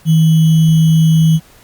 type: tone with sample-and-hold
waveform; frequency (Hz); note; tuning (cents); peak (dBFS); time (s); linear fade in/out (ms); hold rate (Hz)
sine; 160; D#3; +49; -6; 0.05-1.4; 50; 3150
effects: pink hiss -45 dBFS RMS until 1.63 s + Opus 48 kbps